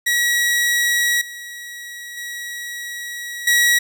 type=tone with level steps; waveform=sawtooth; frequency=1918 Hz; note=A#6; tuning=49 cents sharp; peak=-12 / -28 / -24 / -9 dBFS; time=0.06-3.79 s; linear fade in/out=10 ms; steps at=1.21 / 2.17 / 3.47 s; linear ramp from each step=5 ms; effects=none

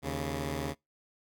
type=tone pair together; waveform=10% pulse; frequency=77.15 / 138.59 Hz; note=D#2 / C#3; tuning=-14 / 0 cents; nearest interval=minor seventh; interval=1014 cents; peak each=-27 dBFS; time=0.02-0.75 s; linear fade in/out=50 ms; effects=noise-tail reverb RT60 0.2 s tail -26 dB re dry

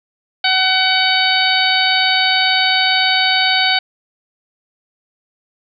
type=harmonic tone; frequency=753 Hz; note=F#5; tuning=30 cents sharp; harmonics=1 / 2 / 3 / 4 / 5 / 6; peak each=-19 / -19 / -19 / -19 / -19 / -19 dBFS; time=0.44-3.79 s; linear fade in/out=5 ms; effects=none

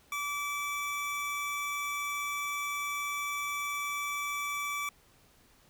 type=tone pair together; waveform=square; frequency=1155.8 / 2313 Hz; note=D6 / D7; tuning=-28 / -27 cents; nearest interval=octave; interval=1201 cents; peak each=-36 / -36 dBFS; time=0.12-4.89 s; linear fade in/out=2 ms; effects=pink hiss -63 dBFS RMS until 5.69 s

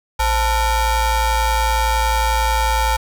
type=ring-modulated tone; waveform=40% pulse; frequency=469.5 Hz; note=A#4; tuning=12 cents sharp; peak=-11 dBFS; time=0.19-2.97 s; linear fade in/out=10 ms; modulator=414 Hz; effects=none

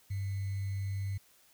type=tone with sample-and-hold; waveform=sine; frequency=98 Hz; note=G2; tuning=in tune; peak=-32 dBFS; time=0.1-1.18 s; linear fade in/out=10 ms; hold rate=2100 Hz; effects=white hiss -64 dBFS RMS until 1.53 s

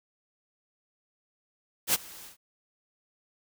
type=noise with ADSR envelope; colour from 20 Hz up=white; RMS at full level=-22 dBFS; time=1.87-2.37 s; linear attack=68 ms; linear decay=27 ms; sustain=-24 dB; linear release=110 ms; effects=none

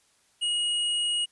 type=tone; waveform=square; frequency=2887 Hz; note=F#7; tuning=43 cents flat; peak=-25 dBFS; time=0.41-1.26 s; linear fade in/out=20 ms; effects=white hiss -65 dBFS RMS until 1.31 s + resampled to 24000 Hz

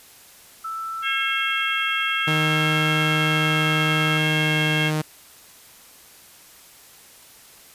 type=tone with vibrato; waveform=sine; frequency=1318.5 Hz; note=E6; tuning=in tune; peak=-27 dBFS; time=0.64-4.18 s; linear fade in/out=10 ms; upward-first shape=sine; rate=0.55 Hz; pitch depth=15 cents each way
type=harmonic tone; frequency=541 Hz; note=C#5; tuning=42 cents flat; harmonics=3 / 4 / 5 / 6; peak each=-27 / -27 / -27 / -27 dBFS; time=1.02-4.92 s; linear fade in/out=50 ms
type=tone with pitch glide; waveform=sawtooth; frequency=155.2 to 154.31 Hz; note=D#3 to D#3; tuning=-4 to -14 cents; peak=-17 dBFS; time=2.27-5.02 s; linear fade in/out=10 ms; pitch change=-10 cents; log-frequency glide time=4.27-4.6 s
effects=white hiss -48 dBFS RMS until 7.74 s + resampled to 32000 Hz

